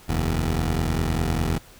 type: tone pair together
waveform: 15% pulse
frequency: 45.01 / 80.2 Hz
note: F#1 / E2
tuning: -47 / -47 cents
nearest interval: minor seventh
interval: 1000 cents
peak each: -18 dBFS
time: 0.08-1.59 s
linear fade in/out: 20 ms
effects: pink hiss -49 dBFS RMS until 1.79 s